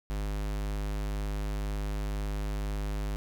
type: tone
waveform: square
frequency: 51 Hz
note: G#1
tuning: 31 cents flat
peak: -31 dBFS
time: 0.1-3.16 s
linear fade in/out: 0 ms
effects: none